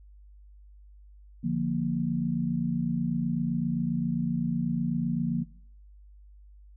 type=chord; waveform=sine; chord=Bb major; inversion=first; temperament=equal with one note detuned; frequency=146.83 / 174.61 / 234 Hz; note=D3 / F3 / Bb3; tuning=0 / 0 / +7 cents; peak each=-32 / -29 / -29 dBFS; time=1.43-5.44 s; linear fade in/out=20 ms; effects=noise-tail reverb RT60 0.6 s tail -22 dB re dry + added 50 Hz sine -49 dBFS peak until 6.76 s